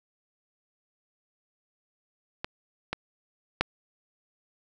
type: clicks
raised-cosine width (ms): 0.3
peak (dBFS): -15 / -13 / -6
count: 3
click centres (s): 2.445 / 2.93 / 3.61
effects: none

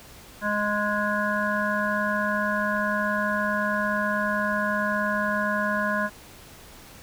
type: harmonic tone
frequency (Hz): 207.7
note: G#3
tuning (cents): 0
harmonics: 1 / 3 / 5 / 7 / 8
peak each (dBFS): -29 / -29 / -29 / -29 / -29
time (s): 0.41-6.1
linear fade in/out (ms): 50
effects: pink hiss -47 dBFS RMS until 7.02 s

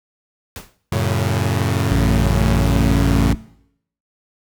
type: noise with exponential decay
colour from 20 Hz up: pink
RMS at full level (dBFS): -29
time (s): 0.56-0.77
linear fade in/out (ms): 1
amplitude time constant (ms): 45
type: chord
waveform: sawtooth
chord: F# minor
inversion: none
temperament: equal with one note detuned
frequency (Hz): 92.5 / 112.57 / 138.59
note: F#2 / A2 / C#3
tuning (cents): 0 / +40 / 0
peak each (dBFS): -16 / -17 / -18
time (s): 0.92-3.33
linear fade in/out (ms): 5
type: harmonic tone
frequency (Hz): 55.6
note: A1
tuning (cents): +19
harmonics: 1 / 3 / 4 / 5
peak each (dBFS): -18 / -23 / -24 / -25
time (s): 1.91-3.35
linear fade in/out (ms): 5
effects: noise-tail reverb RT60 0.7 s tail -19 dB re dry

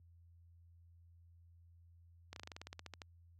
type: slowing click train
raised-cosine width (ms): 0.2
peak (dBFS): -30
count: 14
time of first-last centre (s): 2.33-3.018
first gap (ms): 32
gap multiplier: 1.08
effects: added 85 Hz sine -56 dBFS peak until 3.39 s + high-pass 100 Hz 12 dB/octave

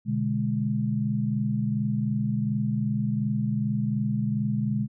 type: chord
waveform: sine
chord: G# diminished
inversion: first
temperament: equal with one note detuned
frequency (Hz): 123.47 / 146.16 / 207.7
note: B2 / D3 / G#3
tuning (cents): 0 / -8 / 0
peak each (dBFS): -28 / -30 / -26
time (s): 0.05-4.88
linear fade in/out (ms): 50
effects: none

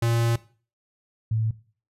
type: tone pair in turn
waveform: square / sine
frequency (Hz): 116.54 / 110.7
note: A#2 / A2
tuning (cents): 0 / +11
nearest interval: minor second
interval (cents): 89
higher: first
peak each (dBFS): -21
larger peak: neither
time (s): 0.02-0.36 / 1.31-1.51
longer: first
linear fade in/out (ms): 5
effects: noise-tail reverb RT60 0.4 s tail -18 dB re dry + resampled to 32000 Hz

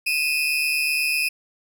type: tone pair together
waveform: 35% pulse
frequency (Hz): 2489 / 2637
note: D#7 / E7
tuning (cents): 0 / 0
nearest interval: minor second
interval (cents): 100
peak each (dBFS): -20 / -23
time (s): 0.06-1.29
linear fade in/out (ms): 10
effects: none

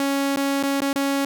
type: tone with dropouts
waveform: sawtooth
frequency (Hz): 277.2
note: C#4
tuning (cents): 0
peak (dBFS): -16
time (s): 0-1.25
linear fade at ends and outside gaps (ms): 2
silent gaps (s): 0.361-0.37 / 0.628-0.635 / 0.806-0.818 / 0.93-0.958
effects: none

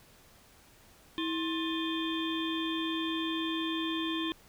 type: harmonic tone with a mistuned harmonic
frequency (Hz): 353.4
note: F4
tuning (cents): +21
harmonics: 1 / 3 / 5 / 7 / 9 / 10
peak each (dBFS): -32 / -40 / -43 / -44 / -39 / -40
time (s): 1.18-4.32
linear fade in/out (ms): 0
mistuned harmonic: 1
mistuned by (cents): -150
effects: pink hiss -59 dBFS RMS until 4.48 s

